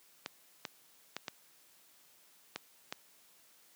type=clicks; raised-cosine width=0.2 ms; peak=-20 dBFS; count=6; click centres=0.261 / 0.652 / 1.166 / 1.282 / 2.56 / 2.925 s; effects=white hiss -64 dBFS RMS until 3.75 s + high-pass 150 Hz 12 dB/octave